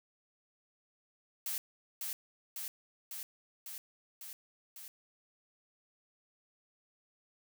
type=noise with echo; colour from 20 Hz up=blue; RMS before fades=-37 dBFS; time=1.46-1.58 s; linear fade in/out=2 ms; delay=550 ms; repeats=6; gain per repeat=-2 dB; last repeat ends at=4.88 s; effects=none